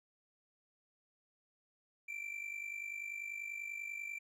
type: tone with amplitude modulation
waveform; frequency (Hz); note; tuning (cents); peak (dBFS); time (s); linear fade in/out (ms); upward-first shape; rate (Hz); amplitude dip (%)
triangle; 2349; D7; 0; -36; 2.08-4.19; 10; sine; 50.2; 70
effects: none